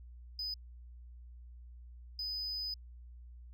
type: tone bursts at uneven times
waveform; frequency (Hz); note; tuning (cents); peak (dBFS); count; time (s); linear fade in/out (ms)
sine; 5000; D#8; +8; -34; 2; 0.39-0.54 / 2.19-2.74; 2
effects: tanh soft clip ceiling -34 dBFS + added 60 Hz sine -49 dBFS peak until 3.53 s